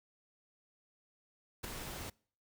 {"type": "noise with ADSR envelope", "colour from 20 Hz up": "pink", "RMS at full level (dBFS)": -39, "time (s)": [1.63, 2.1], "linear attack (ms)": 15, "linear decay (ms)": 6, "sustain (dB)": -5, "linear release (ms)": 7, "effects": ["noise-tail reverb RT60 0.5 s tail -26 dB re dry"]}